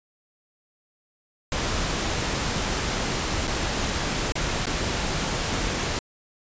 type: noise with dropouts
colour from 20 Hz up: pink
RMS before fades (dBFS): -26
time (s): 1.52-5.99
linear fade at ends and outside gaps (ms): 1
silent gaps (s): 3.472-3.477 / 4.321-4.355 / 4.657-4.668
effects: resampled to 16000 Hz

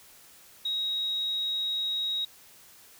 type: tone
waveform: sine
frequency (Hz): 3796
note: A#7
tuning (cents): +31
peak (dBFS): -27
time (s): 0.65-2.25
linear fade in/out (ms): 5
effects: white hiss -54 dBFS RMS until 2.99 s

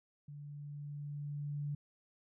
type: tone with level ramp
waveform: sine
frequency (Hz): 145.4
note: D3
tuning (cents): -17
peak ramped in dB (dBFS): -46 to -35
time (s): 0.28-1.75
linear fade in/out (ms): 5
effects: none

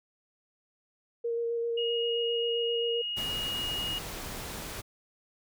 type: tone with vibrato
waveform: sine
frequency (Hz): 466.5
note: A#4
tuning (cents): +1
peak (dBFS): -28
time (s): 1.24-3.02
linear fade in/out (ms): 10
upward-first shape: square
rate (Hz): 7.6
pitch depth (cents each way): 10
type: tone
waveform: sine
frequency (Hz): 2874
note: F7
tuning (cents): +49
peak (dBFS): -31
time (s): 1.77-3.99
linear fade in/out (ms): 10
type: noise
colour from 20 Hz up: pink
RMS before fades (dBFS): -39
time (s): 3.16-4.82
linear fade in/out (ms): 20
effects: none

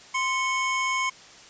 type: tone pair together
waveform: square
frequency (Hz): 1041 / 2206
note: C6 / C#7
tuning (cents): -9 / -9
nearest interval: octave + minor second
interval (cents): 1300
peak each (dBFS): -27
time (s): 0.14-1.1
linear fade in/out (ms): 10
effects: white hiss -48 dBFS RMS until 1.49 s + resampled to 16000 Hz

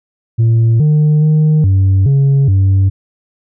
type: tone with pitch steps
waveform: sine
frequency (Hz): 114.4 / 151.6 / 154.3 / 96 / 138.1 / 96.5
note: A#2 / D#3 / D#3 / G2 / C#3 / G2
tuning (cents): -32 / -45 / -14 / -36 / -6 / -27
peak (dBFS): -4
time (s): 0.38-2.9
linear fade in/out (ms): 20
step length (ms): 420
effects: tanh soft clip ceiling -6 dBFS

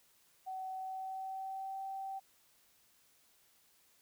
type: tone with pitch glide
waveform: sine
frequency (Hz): 756 to 774.6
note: F#5 to G5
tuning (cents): +37 to -21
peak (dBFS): -39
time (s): 0.46-2.2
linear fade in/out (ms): 20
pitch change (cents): +42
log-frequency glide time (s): 0.74-1.8
effects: white hiss -69 dBFS RMS until 4.01 s

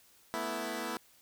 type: chord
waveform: 10% pulse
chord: A suspended second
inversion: none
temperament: equal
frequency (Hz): 220 / 246.9 / 329.6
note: A3 / B3 / E4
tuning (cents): 0 / 0 / 0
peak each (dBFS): -32 / -31 / -30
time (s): 0.34-0.97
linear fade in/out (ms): 0
effects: white hiss -63 dBFS RMS until 1.21 s

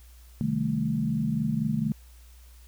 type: chord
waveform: sine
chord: A half-diminished seventh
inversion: first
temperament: equal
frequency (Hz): 130.81 / 155.56 / 196 / 220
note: C3 / Eb3 / G3 / A3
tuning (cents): 0 / 0 / 0 / 0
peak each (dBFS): -33 / -29 / -33 / -27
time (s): 0.41-1.92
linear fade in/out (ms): 0
effects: added 60 Hz sine -48 dBFS peak until 2.67 s + white hiss -59 dBFS RMS until 2.67 s

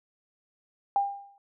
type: tone with exponential decay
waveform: sine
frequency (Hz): 800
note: G5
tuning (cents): +35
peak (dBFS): -19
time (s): 0.96-1.38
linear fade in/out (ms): 1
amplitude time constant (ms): 90
effects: none

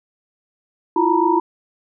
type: tone cluster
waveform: sine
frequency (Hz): 327.9 / 354.2 / 917 / 967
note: E4 / F4 / A#5 / B5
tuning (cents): -9 / +24 / -29 / -37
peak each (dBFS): -19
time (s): 0.96-1.4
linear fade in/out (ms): 5
effects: none

